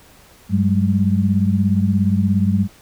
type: tone cluster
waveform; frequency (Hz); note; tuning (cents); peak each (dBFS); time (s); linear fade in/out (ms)
sine; 97.9 / 189.5 / 206.5; G2 / F#3 / G#3; -2 / +42 / -10; -18; 0.49-2.68; 50
effects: pink hiss -48 dBFS RMS until 2.81 s